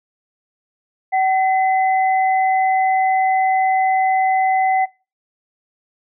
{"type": "tone pair together", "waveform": "sine", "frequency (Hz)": [760, 2029], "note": ["F#5", "B6"], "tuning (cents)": [46, 46], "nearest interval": "octave + perfect fourth", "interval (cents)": 1700, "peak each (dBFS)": [-14, -24], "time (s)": [1.12, 4.86], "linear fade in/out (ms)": 20, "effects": ["noise-tail reverb RT60 0.3 s tail -21 dB re dry"]}